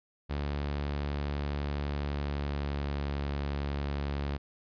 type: tone with pitch glide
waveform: sawtooth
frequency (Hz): 72 to 71.01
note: D2 to C#2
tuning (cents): -34 to +42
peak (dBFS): -27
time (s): 0.29-4.38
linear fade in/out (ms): 20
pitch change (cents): -24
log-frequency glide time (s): 1.97-3.04
effects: resampled to 11025 Hz